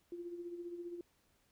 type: tone with tremolo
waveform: sine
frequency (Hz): 347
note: F4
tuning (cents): -11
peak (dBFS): -40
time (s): 0.12-1.01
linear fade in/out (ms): 2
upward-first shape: sine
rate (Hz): 15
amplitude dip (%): 55
effects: pink hiss -74 dBFS RMS until 1.51 s